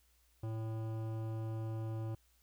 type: tone with hard clipping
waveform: sine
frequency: 111.2 Hz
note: A2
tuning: 19 cents sharp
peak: -39 dBFS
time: 0.43-2.15 s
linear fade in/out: 5 ms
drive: 15 dB
effects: added 60 Hz sine -70 dBFS peak until 2.42 s + white hiss -73 dBFS RMS until 2.42 s